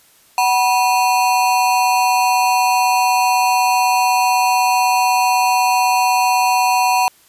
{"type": "ring-modulated tone", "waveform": "square", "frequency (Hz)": 862, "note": "A5", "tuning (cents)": -36, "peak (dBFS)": -10, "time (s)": [0.38, 7.08], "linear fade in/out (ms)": 0, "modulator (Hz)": 112, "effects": ["white hiss -51 dBFS RMS until 7.28 s", "resampled to 32000 Hz"]}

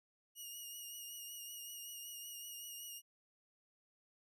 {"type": "tone with vibrato", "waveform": "10% pulse", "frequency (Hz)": 2872, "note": "F7", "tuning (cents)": 48, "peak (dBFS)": -39, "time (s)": [0.35, 3.02], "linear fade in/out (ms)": 50, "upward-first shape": "sine", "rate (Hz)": 5.3, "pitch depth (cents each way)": 29, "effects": []}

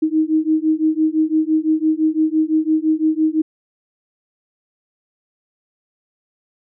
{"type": "beating tone pair", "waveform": "sine", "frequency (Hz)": [311.1, 317], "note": ["D#4", "D#4"], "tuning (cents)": [0, 32], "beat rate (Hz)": 5.9, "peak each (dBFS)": -17, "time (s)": [0.02, 3.42], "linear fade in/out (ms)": 10, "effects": []}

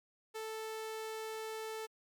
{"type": "tone", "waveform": "sawtooth", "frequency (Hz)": 440, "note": "A4", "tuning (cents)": 0, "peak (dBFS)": -36, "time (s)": [0.34, 1.87], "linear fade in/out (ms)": 20, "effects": ["MP3 96 kbps"]}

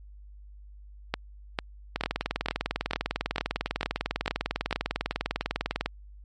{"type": "two click trains", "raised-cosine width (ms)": 0.3, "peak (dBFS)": [-11, -10], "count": [79, 9], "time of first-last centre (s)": [[1.96, 5.86], [1.14, 4.727]], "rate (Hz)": [20, 2.23], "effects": ["added 50 Hz sine -45 dBFS peak until 6.24 s", "MP3 48 kbps"]}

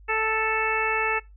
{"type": "harmonic tone", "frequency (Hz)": 440, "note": "A4", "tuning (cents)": 0, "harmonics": [1, 2, 3, 4, 5, 6], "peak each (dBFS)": [-29, -29, -29, -29, -29, -29], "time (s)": [0.08, 1.2], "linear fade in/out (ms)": 20, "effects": ["noise-tail reverb RT60 0.2 s tail -21 dB re dry", "added 50 Hz sine -46 dBFS peak until 1.36 s"]}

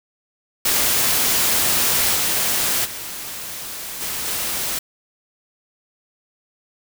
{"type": "noise with level steps", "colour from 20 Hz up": "white", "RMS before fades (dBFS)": [-18, -20, -31, -26, -24], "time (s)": [0.65, 4.79], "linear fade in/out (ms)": 5, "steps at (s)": [2.14, 2.84, 4, 4.25], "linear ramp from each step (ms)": 20, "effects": []}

